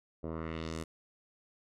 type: tone with low-pass filter sweep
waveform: 10% pulse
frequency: 80.8 Hz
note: E2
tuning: 34 cents flat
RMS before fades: -39 dBFS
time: 0.23-0.84 s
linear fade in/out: 10 ms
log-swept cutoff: 610 to 11000 Hz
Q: 1.5
effects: none